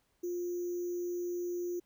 sine tone with sample-and-hold, 351.7 Hz, F4, 12 cents sharp, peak -33 dBFS, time 0.23-1.8 s, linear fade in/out 10 ms, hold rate 6300 Hz, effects pink hiss -75 dBFS RMS until 1.85 s

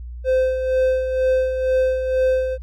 triangle tone with tremolo, 517 Hz, C5, 21 cents flat, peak -12 dBFS, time 0.24-2.58 s, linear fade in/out 50 ms, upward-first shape sine, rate 2.1 Hz, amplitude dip 55%, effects added 60 Hz sine -30 dBFS peak until 2.62 s + AAC 64 kbps

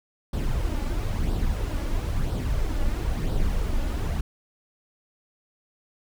brown noise with flanger, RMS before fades -25 dBFS, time 0.33-4.21 s, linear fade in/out 5 ms, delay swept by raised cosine 0.22 to 3.52 ms, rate 1 Hz, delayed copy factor +0.5, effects none

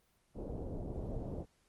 pink low-pass noise, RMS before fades -41 dBFS, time 0.34-1.46 s, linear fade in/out 50 ms, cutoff 610 Hz, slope 24 dB/octave, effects pink hiss -73 dBFS RMS until 1.68 s + Opus 24 kbps

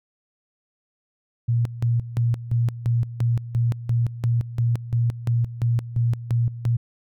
sine tone with tremolo, 117.9 Hz, A#2, 20 cents sharp, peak -17 dBFS, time 1.48-6.77 s, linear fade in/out 10 ms, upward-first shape square, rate 2.9 Hz, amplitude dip 80%, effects none

